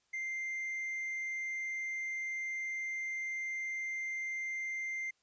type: tone with tanh clipping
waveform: triangle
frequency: 2093 Hz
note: C7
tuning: in tune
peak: -36 dBFS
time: 0.13-5.11 s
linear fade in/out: 10 ms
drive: 7 dB
effects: white hiss -75 dBFS RMS until 5.22 s + resampled to 16000 Hz